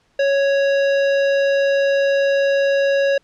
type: tone with hard clipping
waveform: sine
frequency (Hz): 554.4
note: C#5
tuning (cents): 0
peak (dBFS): -16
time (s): 0.19-3.18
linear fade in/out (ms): 5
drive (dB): 14
effects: pink hiss -61 dBFS RMS until 3.23 s + low-pass 6000 Hz 12 dB/octave